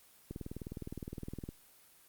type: click train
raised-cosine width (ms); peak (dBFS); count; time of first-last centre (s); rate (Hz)
3; -28; 24; 0.31-1.489; 19.5
effects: white hiss -62 dBFS RMS until 2.08 s + Opus 24 kbps

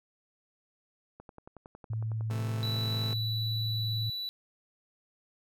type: click train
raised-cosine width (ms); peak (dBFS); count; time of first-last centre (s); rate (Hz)
1; -33; 22; 1.2-3.127; 10.9
type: tone with pitch glide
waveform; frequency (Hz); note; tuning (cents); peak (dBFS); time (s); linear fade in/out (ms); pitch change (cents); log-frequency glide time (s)
sine; 110.8 to 109.91; A2 to A2; +13 to -1; -30; 1.9-4.1; 5; -14; 2.58-3.03
type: chord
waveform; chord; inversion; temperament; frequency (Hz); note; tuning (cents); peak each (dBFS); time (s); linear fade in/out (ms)
sawtooth; A minor; first; just; 132 / 165 / 220; C3 / E3 / A3; +16 / +2 / 0; -38 / -41 / -37; 2.3-3.14; 10
type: tone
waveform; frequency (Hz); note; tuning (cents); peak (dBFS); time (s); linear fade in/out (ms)
triangle; 3951; B7; 0; -32; 2.63-4.29; 0
effects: none

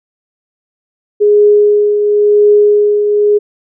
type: tone with tremolo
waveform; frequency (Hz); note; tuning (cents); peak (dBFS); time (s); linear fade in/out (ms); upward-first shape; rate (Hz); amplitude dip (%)
sine; 415.3; G#4; 0; -3; 1.2-3.39; 20; triangle; 0.95; 50
effects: none

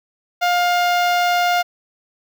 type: tone with notch filter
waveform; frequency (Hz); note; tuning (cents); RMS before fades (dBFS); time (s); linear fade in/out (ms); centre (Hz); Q
sawtooth; 707; F5; +21; -17; 0.41-1.63; 20; 9400; 0.61
effects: none

